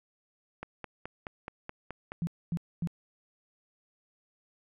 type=click train; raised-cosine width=0.5 ms; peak=-23 dBFS; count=8; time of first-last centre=0.63-2.119 s; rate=4.7 Hz
type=tone bursts; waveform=sine; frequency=169 Hz; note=E3; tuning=43 cents sharp; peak=-28 dBFS; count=3; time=2.22-2.873 s; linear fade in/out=0 ms; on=51 ms; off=250 ms
effects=none